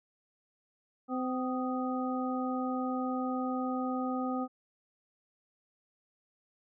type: harmonic tone with a mistuned harmonic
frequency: 256.4 Hz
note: C4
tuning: 35 cents flat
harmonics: 1 / 2 / 3 / 5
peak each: -32 / -39 / -38 / -39 dBFS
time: 1.08-4.48 s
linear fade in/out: 50 ms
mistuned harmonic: 5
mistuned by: -53 cents
effects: none